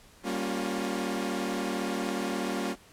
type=chord; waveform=sawtooth; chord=G half-diminished seventh; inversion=none; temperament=equal with one note detuned; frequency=196 / 233.1 / 277.2 / 355.7 Hz; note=G3 / Bb3 / Db4 / F4; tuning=0 / 0 / 0 / +32 cents; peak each=-31 dBFS; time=0.23-2.76 s; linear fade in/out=50 ms; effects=pink hiss -56 dBFS RMS until 2.92 s + low-pass 12000 Hz 12 dB/octave